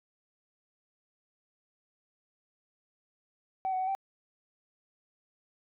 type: tone with pitch steps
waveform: sine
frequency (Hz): 762 / 746 / 752 / 777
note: G5 / F#5 / F#5 / G5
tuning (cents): -49 / +14 / +28 / -16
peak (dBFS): -27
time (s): 3.65-3.95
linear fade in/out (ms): 0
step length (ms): 75
effects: tanh soft clip ceiling -25 dBFS